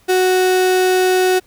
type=tone; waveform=35% pulse; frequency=370 Hz; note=F#4; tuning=in tune; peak=-10 dBFS; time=0.08-1.4 s; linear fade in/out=20 ms; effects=pink hiss -53 dBFS RMS until 1.46 s